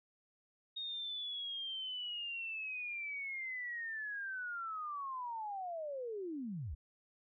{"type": "linear sweep", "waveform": "sine", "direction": "down", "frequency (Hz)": [3729, 54.9], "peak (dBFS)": -39, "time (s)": [0.76, 6.75], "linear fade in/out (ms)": 10, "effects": []}